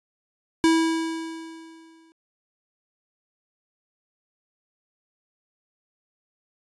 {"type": "tone with exponential decay", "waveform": "square", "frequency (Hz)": 325.9, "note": "E4", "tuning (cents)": -20, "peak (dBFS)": -15, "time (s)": [0.64, 2.12], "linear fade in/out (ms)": 0, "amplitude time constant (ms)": 320, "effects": ["resampled to 22050 Hz"]}